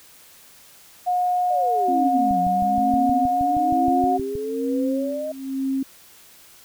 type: tone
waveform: sine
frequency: 721 Hz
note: F#5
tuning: 45 cents flat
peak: -18 dBFS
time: 1.06-4.18 s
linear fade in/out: 20 ms
type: exponential two-way sweep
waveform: sine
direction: down then up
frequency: 628 to 179.4 to 628 Hz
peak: -25 dBFS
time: 1.5-5.32 s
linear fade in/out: 5 ms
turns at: 2.4 s
type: tone with tremolo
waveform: sine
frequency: 268.2 Hz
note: C4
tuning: 43 cents sharp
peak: -20 dBFS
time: 1.88-5.83 s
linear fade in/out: 5 ms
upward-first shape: sine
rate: 1.1 Hz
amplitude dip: 85%
type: click train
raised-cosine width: 5 ms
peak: -21 dBFS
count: 14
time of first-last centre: 2.31-4.354 s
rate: 6.36 Hz
effects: white hiss -49 dBFS RMS until 6.64 s